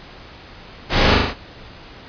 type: noise with echo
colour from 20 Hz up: pink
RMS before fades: -17 dBFS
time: 0.89-1.19 s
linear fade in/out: 50 ms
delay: 40 ms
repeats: 4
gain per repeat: -2 dB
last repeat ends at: 1.35 s
effects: pink hiss -40 dBFS RMS until 2.08 s + resampled to 11025 Hz